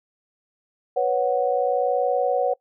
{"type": "chord", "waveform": "sine", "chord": "B suspended second", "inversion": "none", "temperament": "equal", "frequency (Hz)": [493.9, 554.4, 740], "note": ["B4", "C#5", "F#5"], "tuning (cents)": [0, 0, 0], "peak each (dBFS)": -23, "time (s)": [0.96, 2.54], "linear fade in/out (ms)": 10, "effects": ["noise-tail reverb RT60 0.1 s tail -23 dB re dry"]}